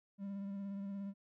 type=tone with vibrato; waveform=triangle; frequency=198.2 Hz; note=G3; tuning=19 cents sharp; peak=-38 dBFS; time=0.18-1.14 s; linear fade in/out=50 ms; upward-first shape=sine; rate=17 Hz; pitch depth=24 cents each way; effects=none